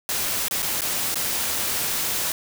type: noise with dropouts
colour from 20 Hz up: white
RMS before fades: -25 dBFS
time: 0.09-2.32 s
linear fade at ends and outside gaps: 1 ms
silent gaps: 0.483-0.51 / 0.622-0.627 / 0.809-0.818 / 1.144-1.156 s
effects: none